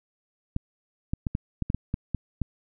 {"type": "clicks", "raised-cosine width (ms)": 5, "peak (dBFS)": -14, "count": 10, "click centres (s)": [0.564, 1.135, 1.268, 1.351, 1.623, 1.701, 1.746, 1.941, 2.147, 2.417], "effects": []}